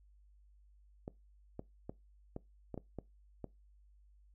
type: clicks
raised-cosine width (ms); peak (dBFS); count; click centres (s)
2; -28; 8; 1.079 / 1.594 / 1.895 / 2.364 / 2.743 / 2.777 / 2.987 / 3.443
effects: noise-tail reverb RT60 0.2 s tail -21 dB re dry + added 50 Hz sine -61 dBFS peak until 4.34 s